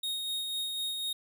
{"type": "tone with tremolo", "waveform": "45% pulse", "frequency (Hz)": 3730, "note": "A#7", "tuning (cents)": 0, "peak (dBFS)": -31, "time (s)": [0.03, 1.13], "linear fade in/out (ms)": 5, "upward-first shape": "sine", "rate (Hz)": 4, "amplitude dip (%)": 30, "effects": []}